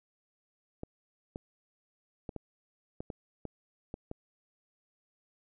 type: clicks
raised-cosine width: 2 ms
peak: -25 dBFS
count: 9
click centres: 0.834 / 1.359 / 2.292 / 2.363 / 3.005 / 3.102 / 3.453 / 3.941 / 4.114 s
effects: none